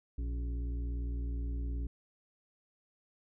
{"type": "harmonic tone with a mistuned harmonic", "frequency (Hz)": 59.3, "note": "A#1", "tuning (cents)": 30, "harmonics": [1, 2, 3, 5, 6, 7], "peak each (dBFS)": [-33, -49, -53, -47, -59, -58], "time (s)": [0.18, 1.87], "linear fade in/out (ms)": 5, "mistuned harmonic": 5, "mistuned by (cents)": -110, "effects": []}